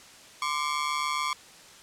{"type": "ring-modulated tone", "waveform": "sawtooth", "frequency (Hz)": 1107, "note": "C#6", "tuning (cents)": -3, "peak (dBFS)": -20, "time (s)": [0.42, 1.33], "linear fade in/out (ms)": 0, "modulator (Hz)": 73.6, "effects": ["white hiss -50 dBFS RMS until 1.82 s", "low-pass 8000 Hz 12 dB/octave"]}